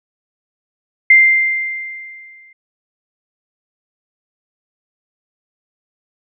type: tone with exponential decay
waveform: sine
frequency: 2093 Hz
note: C7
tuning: in tune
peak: -3 dBFS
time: 1.1-2.53 s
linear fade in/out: 5 ms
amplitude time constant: 310 ms
effects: none